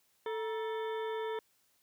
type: harmonic tone with a mistuned harmonic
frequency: 440.8 Hz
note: A4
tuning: 3 cents sharp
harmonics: 1 / 2 / 3 / 4 / 5 / 7 / 8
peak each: -35 / -41 / -49 / -48 / -53 / -57 / -53 dBFS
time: 0.26-1.39 s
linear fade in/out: 2 ms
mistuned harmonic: 2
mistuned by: +120 cents
effects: white hiss -72 dBFS RMS until 1.82 s + high-pass 60 Hz 12 dB/octave